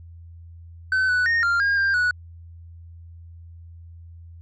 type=tone with pitch steps; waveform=triangle; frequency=1523 / 1485 / 1848 / 1393 / 1621 / 1590 / 1470 Hz; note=F#6 / F#6 / A#6 / F6 / G#6 / G6 / F#6; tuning=+50 / +6 / -16 / -5 / -42 / +24 / -12 cents; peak=-16 dBFS; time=0.92-2.11 s; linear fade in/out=2 ms; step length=170 ms; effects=added 84 Hz sine -40 dBFS peak until 4.41 s + resampled to 16000 Hz